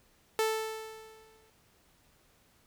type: tone with exponential decay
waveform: sawtooth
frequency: 440 Hz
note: A4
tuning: in tune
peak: -21 dBFS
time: 0.39-1.5 s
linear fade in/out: 1 ms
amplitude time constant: 240 ms
effects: pink hiss -66 dBFS RMS until 2.66 s